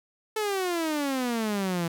sawtooth exponential sweep, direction down, 440 to 164.81 Hz, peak -22 dBFS, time 0.36-1.88 s, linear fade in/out 5 ms, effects none

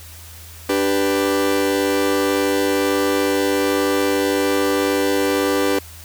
40% pulse chord, G major, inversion second, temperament equal, 293.7 / 392 / 493.9 Hz, D4 / G4 / B4, 0 / 0 / 0 cents, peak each -20 dBFS, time 0.69-5.79 s, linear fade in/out 5 ms, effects added 82 Hz sine -39 dBFS peak until 6.04 s + white hiss -41 dBFS RMS until 6.04 s

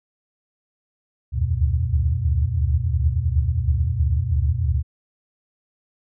sine tone cluster, 70.9 / 73.8 / 80.1 / 89.8 / 120.7 Hz, C#2 / D2 / E2 / F2 / B2, +40 / +9 / -49 / +49 / -39 cents, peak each -24 dBFS, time 1.32-4.83 s, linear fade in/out 50 ms, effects none

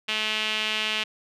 sawtooth tone with band-pass filter, 215.9 Hz, A3, 33 cents flat, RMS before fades -27 dBFS, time 0.08-1.04 s, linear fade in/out 10 ms, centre 2900 Hz, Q 3.3, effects none

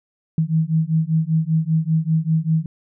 sine beating tone pair, 157.6 / 162.7 Hz, D#3 / E3, +23 / -22 cents, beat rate 5.1 Hz, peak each -19 dBFS, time 0.38-2.66 s, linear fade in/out 2 ms, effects none

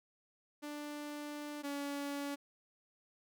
sawtooth tone pair in turn, 294.8 / 283.8 Hz, D4 / C#4, +7 / +41 cents, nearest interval minor second, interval 66 cents, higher first, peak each -38 / -34 dBFS, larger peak second, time 0.62-1.63 / 1.63-2.36 s, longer first, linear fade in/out 20 ms, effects none

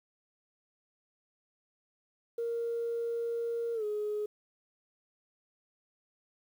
sine tone with pitch glide, 466.2 to 420.2 Hz, A#4 to G#4, 0 to +20 cents, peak -30 dBFS, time 2.38-4.26 s, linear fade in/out 5 ms, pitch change -180 cents, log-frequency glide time 3.74-3.84 s, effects tanh soft clip ceiling -26 dBFS + 10-bit

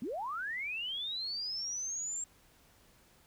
sine linear sweep, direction up, 202.2 to 7500 Hz, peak -35 dBFS, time 0.02-2.24 s, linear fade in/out 2 ms, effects pink hiss -64 dBFS RMS until 3.26 s

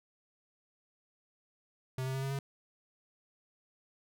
square tone with pitch steps, 130 / 131.97 / 133.96 / 135.99 / 138.05 Hz, C3 / C3 / C3 / C#3 / C#3, -11 / +15 / +41 / -33 / -7 cents, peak -34 dBFS, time 1.98-2.39 s, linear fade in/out 2 ms, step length 82 ms, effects none

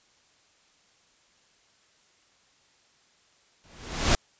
pink noise with exponential growth, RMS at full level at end -18 dBFS, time 3.64-4.15 s, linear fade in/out 0 ms, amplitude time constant 110 ms, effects white hiss -63 dBFS RMS until 4.39 s + resampled to 16000 Hz

